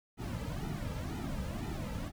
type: noise with flanger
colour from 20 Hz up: brown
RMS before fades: -38 dBFS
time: 0.17-2.12 s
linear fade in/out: 50 ms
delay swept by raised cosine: 1.8 to 2.8 ms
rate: 2 Hz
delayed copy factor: -1
effects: none